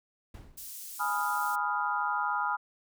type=noise with exponential decay; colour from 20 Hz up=brown; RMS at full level=-41 dBFS; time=0.34-0.8 s; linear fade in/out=5 ms; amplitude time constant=100 ms
type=high-pass noise; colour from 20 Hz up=pink; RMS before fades=-43 dBFS; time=0.57-1.56 s; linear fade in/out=10 ms; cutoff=8500 Hz; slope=12 dB/octave
type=chord; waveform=sine; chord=F half-diminished seventh; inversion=first; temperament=equal; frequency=830.6 / 987.8 / 1244.5 / 1396.9 Hz; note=Ab5 / Cb6 / Eb6 / F6; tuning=0 / 0 / 0 / 0 cents; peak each=-33 dBFS; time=0.99-2.57 s; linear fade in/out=20 ms
effects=none

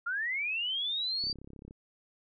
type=linear sweep; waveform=sine; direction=up; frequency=1363 to 4699 Hz; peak=-30 dBFS; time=0.06-1.33 s; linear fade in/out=10 ms
type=click train; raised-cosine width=3 ms; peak=-35 dBFS; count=17; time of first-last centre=1.24-1.709 s; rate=34.1 Hz
effects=none

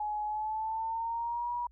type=tone with pitch glide; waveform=sine; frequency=843 to 962.8 Hz; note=G#5 to B5; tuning=+26 to -44 cents; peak=-31 dBFS; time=0-1.67 s; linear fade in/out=5 ms; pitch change=+230 cents; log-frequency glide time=0.25-1.51 s; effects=added 56 Hz sine -57 dBFS peak until 1.71 s

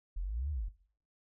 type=exponential two-way sweep; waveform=sine; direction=up then down; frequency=38.89 to 78.1 to 41.38 Hz; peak=-33 dBFS; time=0.16-0.69 s; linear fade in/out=10 ms; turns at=0.51 s; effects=noise-tail reverb RT60 0.5 s tail -19 dB re dry

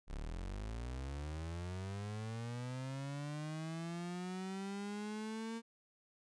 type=linear sweep; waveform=35% pulse; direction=up; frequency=32.39 to 230.4 Hz; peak=-39 dBFS; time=0.07-5.62 s; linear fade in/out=50 ms; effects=resampled to 22050 Hz

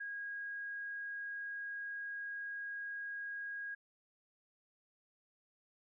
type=tone; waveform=sine; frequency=1639 Hz; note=G#6; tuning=23 cents flat; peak=-40 dBFS; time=0-3.75 s; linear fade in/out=10 ms; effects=none

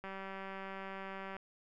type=click train; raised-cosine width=0.5 ms; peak=-30 dBFS; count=257; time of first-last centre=0.04-1.366 s; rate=193 Hz; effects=none

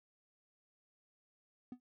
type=tone with exponential decay; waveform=triangle; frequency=248.9 Hz; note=B3; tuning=14 cents sharp; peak=-38 dBFS; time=1.72-1.8 s; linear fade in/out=2 ms; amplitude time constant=17 ms; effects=none

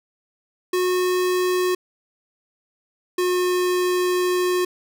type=tone pair in turn; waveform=square; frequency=364.2 / 361.3 Hz; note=F#4 / F#4; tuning=-27 / -41 cents; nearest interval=unison; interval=14 cents; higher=first; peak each=-19 dBFS; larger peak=neither; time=0.73-1.75 / 3.18-4.65 s; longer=second; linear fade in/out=5 ms; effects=none

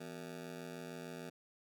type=ring-modulated tone; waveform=20% pulse; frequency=207.7 Hz; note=G#3; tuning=in tune; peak=-37 dBFS; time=0-1.3 s; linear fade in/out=10 ms; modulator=43.3 Hz; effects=none

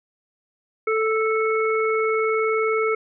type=harmonic tone; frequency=439.8 Hz; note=A4; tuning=1 cent flat; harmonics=1 / 3 / 5; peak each=-20 / -25 / -27 dBFS; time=0.87-2.95 s; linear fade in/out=5 ms; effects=none

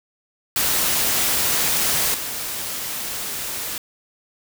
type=noise with level steps; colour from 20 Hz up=white; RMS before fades=-20 / -28 dBFS; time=0.56-3.78 s; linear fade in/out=2 ms; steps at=2.14 s; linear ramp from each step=5 ms; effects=none

